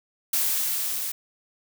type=noise with level ramp; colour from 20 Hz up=blue; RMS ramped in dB=-23 to -30 dBFS; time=0.33-1.12 s; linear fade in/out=5 ms; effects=none